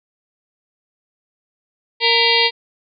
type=harmonic tone with a mistuned harmonic; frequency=464.9 Hz; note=A#4; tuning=5 cents flat; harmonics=1 / 2 / 4 / 5 / 6 / 7 / 8 / 9 / 10; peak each=-21 / -21 / -21 / -21 / -21 / -21 / -21 / -21 / -21 dBFS; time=2-2.51 s; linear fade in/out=50 ms; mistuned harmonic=4; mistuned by=+120 cents; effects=none